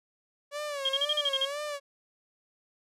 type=tone with vibrato; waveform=sawtooth; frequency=567 Hz; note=C#5; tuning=39 cents sharp; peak=-29 dBFS; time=0.51-1.8 s; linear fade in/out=50 ms; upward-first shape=sine; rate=2 Hz; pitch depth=97 cents each way
type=tone bursts; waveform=sine; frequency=3229 Hz; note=G#7; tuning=49 cents flat; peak=-24 dBFS; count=8; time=0.85-1.452 s; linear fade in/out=5 ms; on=42 ms; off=38 ms
effects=low-pass 10000 Hz 12 dB/octave